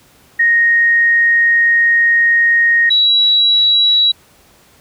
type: tone pair in turn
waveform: sine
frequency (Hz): 1864.7 / 3901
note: A#6 / B7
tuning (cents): 0 / -22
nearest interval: octave + minor second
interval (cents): 1278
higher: second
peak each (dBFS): -8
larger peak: neither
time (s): 0.39-2.9 / 2.9-4.12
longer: first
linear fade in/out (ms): 10
effects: pink hiss -48 dBFS RMS until 4.8 s + high-pass 60 Hz 12 dB/octave